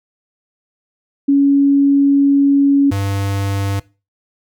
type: tone pair in turn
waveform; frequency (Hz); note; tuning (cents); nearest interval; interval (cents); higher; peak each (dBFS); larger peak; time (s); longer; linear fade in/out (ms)
sine / square; 279.8 / 98.92; C#4 / G2; +16 / +16; octave + tritone; 1800; first; -8 / -17; first; 1.28-2.91 / 2.91-3.8; first; 10
effects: noise-tail reverb RT60 0.3 s tail -20 dB re dry